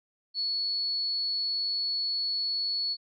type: tone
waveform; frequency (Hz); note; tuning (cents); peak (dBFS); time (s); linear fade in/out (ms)
sine; 4401; C#8; -13; -27; 0.34-2.97; 50
effects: none